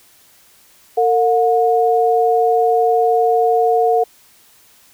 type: tone pair together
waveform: sine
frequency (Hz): 454.8 / 722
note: A#4 / F#5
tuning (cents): -43 / -43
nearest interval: minor sixth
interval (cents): 800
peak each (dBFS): -14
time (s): 0.97-4.04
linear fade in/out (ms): 10
effects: white hiss -50 dBFS RMS until 4.93 s